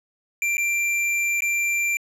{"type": "tone with dropouts", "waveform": "square", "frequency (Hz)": 2363, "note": "D7", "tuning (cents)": 10, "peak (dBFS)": -21, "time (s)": [0.42, 1.97], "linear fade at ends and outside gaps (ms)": 1, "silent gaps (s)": [[0.57, 0.58], [1.406, 1.421]], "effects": ["low-pass 11000 Hz 12 dB/octave"]}